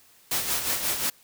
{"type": "noise with tremolo", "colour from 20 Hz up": "white", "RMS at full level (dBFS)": -25, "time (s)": [0.31, 1.1], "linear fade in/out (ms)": 5, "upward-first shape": "sine", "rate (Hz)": 5.6, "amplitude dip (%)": 55, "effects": ["white hiss -57 dBFS RMS until 1.23 s"]}